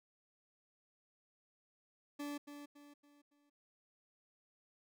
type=tone with echo; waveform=40% pulse; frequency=289.6 Hz; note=D4; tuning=24 cents flat; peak=-40 dBFS; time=2.19-2.38 s; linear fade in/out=10 ms; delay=280 ms; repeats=4; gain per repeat=-8 dB; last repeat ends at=3.5 s; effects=none